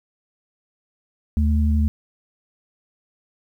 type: tone pair together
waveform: sine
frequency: 76.68 / 218.7 Hz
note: D#2 / A3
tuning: -25 / -10 cents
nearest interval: octave + tritone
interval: 1815 cents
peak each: -16 / -23 dBFS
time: 1.37-1.88 s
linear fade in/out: 0 ms
effects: 9-bit